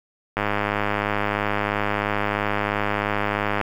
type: click train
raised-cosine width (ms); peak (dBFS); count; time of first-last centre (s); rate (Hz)
0.5; -7; 335; 0.37-3.613; 103
effects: 7-bit